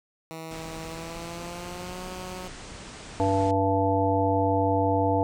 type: tone with pitch glide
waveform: 10% pulse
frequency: 161.6 to 183.5 Hz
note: E3 to F#3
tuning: -34 to -14 cents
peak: -28 dBFS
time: 0.31-2.48 s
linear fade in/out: 0 ms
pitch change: +220 cents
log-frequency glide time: 0.84-2.06 s
type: low-pass noise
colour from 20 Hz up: pink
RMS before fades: -42 dBFS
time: 0.51-3.51 s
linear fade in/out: 2 ms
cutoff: 9200 Hz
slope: 96 dB/octave
type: harmonic tone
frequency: 97.1 Hz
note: G2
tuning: 16 cents flat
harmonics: 1 / 3 / 5 / 7 / 9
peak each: -27 / -27 / -27 / -27 / -27 dBFS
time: 3.2-5.23 s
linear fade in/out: 0 ms
effects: none